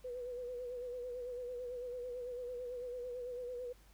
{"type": "tone with vibrato", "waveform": "sine", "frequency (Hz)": 493.5, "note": "B4", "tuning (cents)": -1, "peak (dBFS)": -40, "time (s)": [0.04, 3.73], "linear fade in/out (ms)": 10, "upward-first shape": "sine", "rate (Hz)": 9, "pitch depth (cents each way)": 47, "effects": ["added 50 Hz sine -61 dBFS peak until 3.93 s", "pink hiss -67 dBFS RMS until 3.93 s"]}